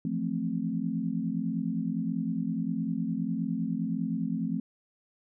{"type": "chord", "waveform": "sine", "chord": "F major seventh", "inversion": "third", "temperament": "equal", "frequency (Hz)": [164.81, 174.61, 220, 261.6], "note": ["E3", "F3", "A3", "C4"], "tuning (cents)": [0, 0, 0, 0], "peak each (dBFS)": [-37, -33, -32, -33], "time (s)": [0.05, 4.6], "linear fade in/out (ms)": 2, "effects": []}